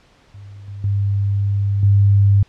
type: tone with level steps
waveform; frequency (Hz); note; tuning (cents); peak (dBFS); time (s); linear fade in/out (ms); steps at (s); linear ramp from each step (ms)
sine; 100.1; G2; +37; -34 / -28 / -15 / -9; 0.34-2.43; 5; 0.68 / 0.84 / 1.83; 2
effects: pink hiss -53 dBFS RMS until 2.48 s + low-pass 5000 Hz 12 dB/octave